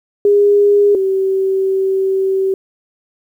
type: tone pair in turn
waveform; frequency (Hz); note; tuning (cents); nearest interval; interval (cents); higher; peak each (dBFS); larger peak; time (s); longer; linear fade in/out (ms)
sine; 407.8 / 384.1; G#4 / G4; -32 / -35; minor second; 103; first; -7 / -12; first; 0.25-0.95 / 0.95-2.54; second; 2
effects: 8-bit